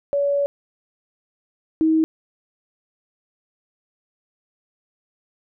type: tone pair in turn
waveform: sine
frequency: 567 / 318.2 Hz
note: C#5 / D#4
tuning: +39 / +39 cents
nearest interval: minor seventh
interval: 1000 cents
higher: first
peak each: -17 / -14 dBFS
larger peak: second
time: 0.13-0.46 / 1.81-2.04 s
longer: first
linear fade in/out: 0 ms
effects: none